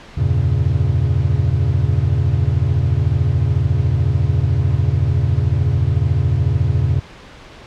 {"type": "chord", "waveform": "triangle", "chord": "E diminished seventh", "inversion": "none", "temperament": "equal with one note detuned", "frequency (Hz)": [82.41, 96.2, 116.54, 138.59], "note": ["E2", "G2", "Bb2", "Db3"], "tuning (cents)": [0, -32, 0, 0], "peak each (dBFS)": -17, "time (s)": [0.17, 7], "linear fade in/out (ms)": 10, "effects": ["pink hiss -39 dBFS RMS until 7.66 s", "low-pass 4000 Hz 12 dB/octave"]}